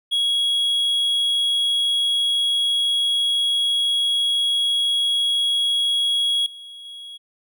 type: tone with level steps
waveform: triangle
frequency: 3322 Hz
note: G#7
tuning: in tune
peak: -16 / -35 / -33 dBFS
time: 0.11-7.18 s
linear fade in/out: 20 ms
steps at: 6.46 / 6.85 s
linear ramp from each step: 2 ms
effects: none